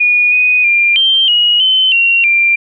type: tone with pitch steps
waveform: sine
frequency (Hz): 2450 / 2487 / 2393 / 3147 / 2897 / 3061 / 2747 / 2376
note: D#7 / D#7 / D7 / G7 / F#7 / G7 / F7 / D7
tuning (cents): -27 / -1 / +32 / +6 / -37 / -42 / -29 / +20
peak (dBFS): -7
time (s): 0-2.56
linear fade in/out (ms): 10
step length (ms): 320
effects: none